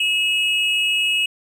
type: tone pair together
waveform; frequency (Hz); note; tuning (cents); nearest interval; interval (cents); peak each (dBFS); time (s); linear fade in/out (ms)
triangle; 2594 / 2893; E7 / F#7; -28 / -40; major second; 188; -18; 0-1.26; 5
effects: none